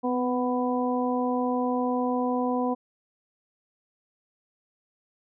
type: harmonic tone with a mistuned harmonic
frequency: 248.3 Hz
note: B3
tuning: 9 cents sharp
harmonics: 1 / 2 / 3 / 4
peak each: -26 / -29 / -31 / -32 dBFS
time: 0.03-2.75 s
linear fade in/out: 20 ms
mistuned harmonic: 1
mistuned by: +20 cents
effects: none